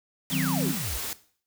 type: chord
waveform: sine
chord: C diminished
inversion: first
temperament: equal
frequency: 155.56 / 185 / 261.6 Hz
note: Eb3 / Gb3 / C4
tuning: 0 / 0 / 0 cents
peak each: -28 dBFS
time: 0.3-0.75 s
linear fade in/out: 50 ms
type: noise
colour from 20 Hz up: white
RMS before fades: -33 dBFS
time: 0.3-1.13 s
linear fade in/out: 0 ms
type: exponential sweep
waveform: sine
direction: down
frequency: 3739 to 50 Hz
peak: -32 dBFS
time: 0.31-0.98 s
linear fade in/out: 10 ms
effects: noise-tail reverb RT60 0.5 s tail -17 dB re dry